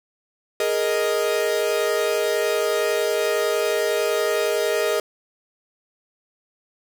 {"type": "chord", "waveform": "45% pulse", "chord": "Ab suspended second", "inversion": "none", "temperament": "equal", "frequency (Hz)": [415.3, 466.2, 622.3], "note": ["Ab4", "Bb4", "Eb5"], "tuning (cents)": [0, 0, 0], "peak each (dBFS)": -24, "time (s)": [0.6, 5], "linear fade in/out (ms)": 2, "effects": []}